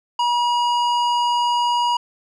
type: tone with low-pass filter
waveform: square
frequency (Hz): 961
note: B5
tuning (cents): -48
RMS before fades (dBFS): -19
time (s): 0.19-1.97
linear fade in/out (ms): 5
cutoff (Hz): 4600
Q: 0.85
effects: none